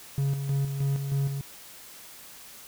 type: tone with tremolo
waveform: triangle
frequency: 138.59 Hz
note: C#3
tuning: in tune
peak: -21 dBFS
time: 0.18-1.41 s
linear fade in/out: 0 ms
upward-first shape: square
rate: 3.2 Hz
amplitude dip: 50%
effects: white hiss -47 dBFS RMS until 2.67 s